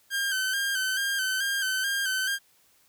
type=tone with vibrato; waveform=sawtooth; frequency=1567 Hz; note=G6; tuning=1 cent flat; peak=-22 dBFS; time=0.1-2.39 s; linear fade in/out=50 ms; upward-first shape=square; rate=2.3 Hz; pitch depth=43 cents each way; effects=white hiss -63 dBFS RMS until 2.88 s